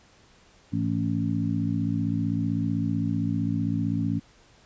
harmonic tone with a mistuned harmonic, 55.6 Hz, A1, 19 cents sharp, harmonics 2 / 3 / 4 / 5, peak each -29 / -29 / -29 / -29 dBFS, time 0.72-4.2 s, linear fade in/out 20 ms, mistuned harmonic 2, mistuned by -80 cents, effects pink hiss -57 dBFS RMS until 4.65 s + resampled to 16000 Hz

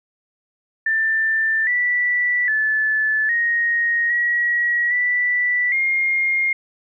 sine tone with pitch steps, 1779 / 1963 / 1738 / 1872 / 1913 / 1969 / 2129 Hz, A6 / B6 / A6 / A#6 / A#6 / B6 / C7, +19 / -11 / -22 / +7 / +44 / -6 / +30 cents, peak -16 dBFS, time 0.86-6.53 s, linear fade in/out 5 ms, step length 810 ms, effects none

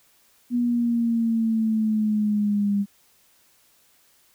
sine exponential sweep, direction down, 243.6 to 200 Hz, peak -19 dBFS, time 0.5-2.86 s, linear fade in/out 50 ms, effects white hiss -60 dBFS RMS until 4.34 s

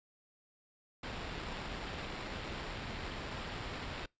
pink noise with sample-and-hold, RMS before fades -42 dBFS, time 1.03-4.06 s, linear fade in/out 5 ms, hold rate 6300 Hz, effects noise-tail reverb RT60 0.2 s tail -25 dB re dry + resampled to 16000 Hz

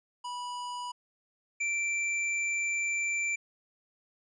square tone pair in turn, 980 / 2346 Hz, B5 / D7, -14 / -2 cents, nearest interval octave + minor third, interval 1512 cents, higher second, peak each -36 / -29 dBFS, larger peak second, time 0.24-0.92 / 1.6-3.36 s, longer second, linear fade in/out 10 ms, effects resampled to 22050 Hz

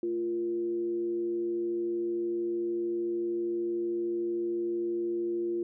sine tone with frequency modulation, 347.7 Hz, F4, 8 cents flat, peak -28 dBFS, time 0.03-5.63 s, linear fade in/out 2 ms, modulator 126 Hz, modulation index 0.29, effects none

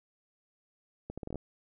accelerating click train, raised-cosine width 2 ms, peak -25 dBFS, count 8, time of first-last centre 1.1-1.357 s, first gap 76 ms, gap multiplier 0.74, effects none

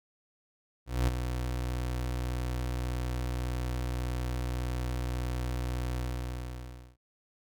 30% pulse tone with ADSR envelope, 61.74 Hz, B1, in tune, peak -20 dBFS, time 0.86-6.97 s, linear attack 220 ms, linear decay 12 ms, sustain -8 dB, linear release 1000 ms, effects none

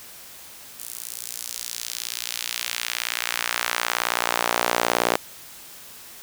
sawtooth tone with high-pass filter sweep, 59 Hz, A#1, 22 cents sharp, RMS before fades -27 dBFS, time 0.79-5.17 s, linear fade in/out 10 ms, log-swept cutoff 10000 to 510 Hz, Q 0.98, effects white hiss -43 dBFS RMS until 6.22 s

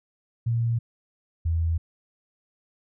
sine tone pair in turn, 116.54 / 82.41 Hz, A#2 / E2, 0 / 0 cents, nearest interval tritone, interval 600 cents, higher first, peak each -21 dBFS, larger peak neither, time 0.46-0.79 / 1.45-1.78 s, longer neither, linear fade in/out 10 ms, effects none

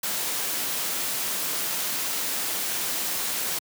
white noise, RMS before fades -28 dBFS, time 0.03-3.59 s, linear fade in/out 5 ms, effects high-pass 150 Hz 12 dB/octave

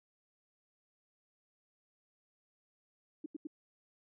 sine tone bursts, 306.5 Hz, D#4, 26 cents flat, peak -38 dBFS, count 3, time 3.24-3.471 s, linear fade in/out 5 ms, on 21 ms, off 84 ms, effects none

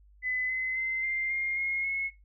sine tone with pitch steps, 2013 / 2040 / 2067 / 2095 / 2123 / 2151 / 2180 Hz, B6 / C7 / C7 / C7 / C7 / C7 / C#7, +33 / -44 / -22 / +2 / +25 / +47 / -29 cents, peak -28 dBFS, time 0.22-2.11 s, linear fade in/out 50 ms, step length 270 ms, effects noise-tail reverb RT60 0.2 s tail -19 dB re dry + added 50 Hz sine -55 dBFS peak until 2.24 s

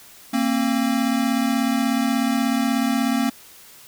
square tone pair together, 230.5 / 267 Hz, A#3 / C4, -19 / +35 cents, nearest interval minor third, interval 254 cents, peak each -22 dBFS, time 0.33-3.3 s, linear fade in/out 10 ms, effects white hiss -46 dBFS RMS until 3.87 s

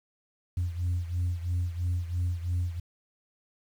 sine beating tone pair, 87.31 / 90.31 Hz, F2 / F#2, 0 / -41 cents, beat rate 3 Hz, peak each -27 / -31 dBFS, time 0.57-2.8 s, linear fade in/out 5 ms, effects tanh soft clip ceiling -23 dBFS + 9-bit

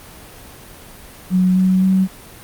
sine tone with pitch steps, 184.1 / 186.56 / 189.06 Hz, F#3 / F#3 / F#3, -8 / +15 / +38 cents, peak -11 dBFS, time 1.3-2.08 s, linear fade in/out 50 ms, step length 260 ms, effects pink hiss -39 dBFS RMS until 2.43 s + Opus 32 kbps

